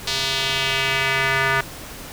square tone with band-pass filter sweep, 134.5 Hz, C3, 48 cents sharp, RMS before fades -21 dBFS, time 0.07-1.61 s, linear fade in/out 5 ms, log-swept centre 4300 to 1600 Hz, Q 2, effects pink hiss -36 dBFS RMS until 2.12 s

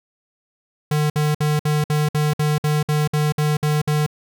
square tone bursts, 150.5 Hz, D3, 43 cents sharp, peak -17 dBFS, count 13, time 0.91-4.064 s, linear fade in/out 5 ms, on 190 ms, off 57 ms, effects none

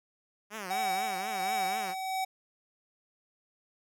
5% pulse tone with vibrato, 200.1 Hz, G3, 36 cents sharp, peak -26 dBFS, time 0.5-1.95 s, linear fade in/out 50 ms, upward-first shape triangle, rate 4.1 Hz, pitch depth 210 cents each way
square tone with tremolo, 759 Hz, F#5, 44 cents sharp, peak -29 dBFS, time 0.7-2.25 s, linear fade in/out 10 ms, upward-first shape sine, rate 1.4 Hz, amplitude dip 50%
effects none

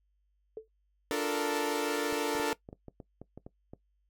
sine tone with exponential decay, 440 Hz, A4, in tune, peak -33 dBFS, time 0.57-0.68 s, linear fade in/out 2 ms, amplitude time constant 22 ms
sawtooth chord, Bb major seventh, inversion first, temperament equal, 293.7 / 349.2 / 440 / 466.2 Hz, D4 / F4 / A4 / Bb4, 0 / 0 / 0 / 0 cents, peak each -30 / -35 / -29 / -31 dBFS, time 1.11-2.53 s, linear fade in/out 0 ms
clicks, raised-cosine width 2 ms, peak -31 dBFS, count 11, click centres 2.126 / 2.352 / 2.398 / 2.689 / 2.729 / 2.883 / 3.002 / 3.216 / 3.376 / 3.465 / 3.735 s
effects noise-tail reverb RT60 0.1 s tail -18 dB re dry + added 50 Hz sine -70 dBFS peak until 4.09 s

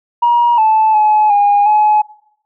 sine tone with pitch steps, 952 / 873 / 852 / 816 / 848 Hz, A#5 / A5 / G#5 / G#5 / G#5, +36 / -14 / +44 / -31 / +36 cents, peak -6 dBFS, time 0.22-2.02 s, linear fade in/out 10 ms, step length 360 ms, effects noise-tail reverb RT60 0.7 s tail -21 dB re dry + tanh soft clip ceiling -4 dBFS

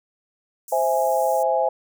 pink high-pass noise, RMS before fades -39 dBFS, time 0.68-1.43 s, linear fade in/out 2 ms, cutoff 6100 Hz, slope 48 dB/octave
sine chord, C augmented, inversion none, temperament equal, 523.3 / 659.3 / 830.6 Hz, C5 / E5 / G#5, 0 / 0 / 0 cents, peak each -22 dBFS, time 0.72-1.69 s, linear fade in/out 5 ms
effects none

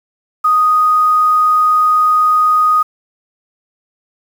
sine tone with quantisation, 1244 Hz, D#6, 1 cent flat, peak -8 dBFS, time 0.44-2.83 s, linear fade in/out 10 ms, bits 6, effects none

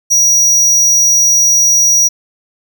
square tone, 5780 Hz, F#8, 41 cents flat, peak -7 dBFS, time 0.1-2.09 s, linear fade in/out 20 ms, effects none

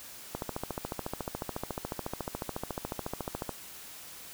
click train, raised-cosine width 1 ms, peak -19 dBFS, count 45, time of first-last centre 0.35-3.493 s, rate 14 Hz, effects white hiss -47 dBFS RMS until 4.33 s

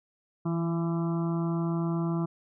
harmonic tone with a mistuned harmonic, 167.9 Hz, E3, 32 cents sharp, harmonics 1 / 2 / 4 / 5 / 6 / 7 / 8, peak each -27 / -32 / -41 / -46 / -43 / -43 / -48 dBFS, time 0.45-2.26 s, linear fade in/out 10 ms, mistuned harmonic 1, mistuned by -23 cents, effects none

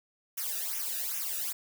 blue noise with flanger, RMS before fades -34 dBFS, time 0.37-1.53 s, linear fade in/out 10 ms, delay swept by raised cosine 0.23 to 0.95 ms, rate 2.5 Hz, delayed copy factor -0.95, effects none

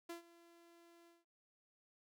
sawtooth tone with ADSR envelope, 339.8 Hz, F4, 47 cents flat, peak -40 dBFS, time 0.09-1.25 s, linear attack 8 ms, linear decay 120 ms, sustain -19 dB, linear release 180 ms, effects none

